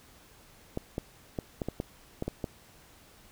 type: clicks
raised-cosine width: 2 ms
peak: -18 dBFS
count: 9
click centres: 0.774 / 0.981 / 1.388 / 1.618 / 1.686 / 1.801 / 2.224 / 2.28 / 2.442 s
effects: pink hiss -57 dBFS RMS until 3.31 s